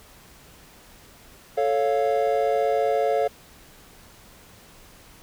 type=chord; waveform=triangle; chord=A augmented; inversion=none; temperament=equal; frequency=440 / 554.4 / 698.5 Hz; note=A4 / C#5 / E#5; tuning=0 / 0 / 0 cents; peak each=-22 dBFS; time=1.57-3.28 s; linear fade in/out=10 ms; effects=pink hiss -50 dBFS RMS until 5.22 s